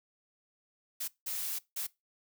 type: noise bursts at uneven times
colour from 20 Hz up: blue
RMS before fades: -36 dBFS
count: 3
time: 1-1.08 / 1.26-1.59 / 1.76-1.87 s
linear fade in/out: 10 ms
effects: noise-tail reverb RT60 0.2 s tail -21 dB re dry